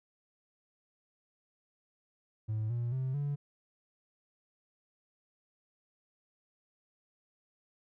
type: tone with pitch steps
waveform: triangle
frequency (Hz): 108.7 / 119.22 / 130.77 / 143.43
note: A2 / A#2 / C3 / D3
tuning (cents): -21 / +39 / -1 / -41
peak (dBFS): -28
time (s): 2.48-3.36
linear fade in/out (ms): 20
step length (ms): 220
effects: tanh soft clip ceiling -26 dBFS